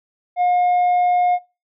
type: tone with tanh clipping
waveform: sine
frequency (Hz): 716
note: F5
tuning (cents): +43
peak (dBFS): -15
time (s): 0.36-1.39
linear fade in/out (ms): 50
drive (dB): 3
effects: noise-tail reverb RT60 0.3 s tail -23 dB re dry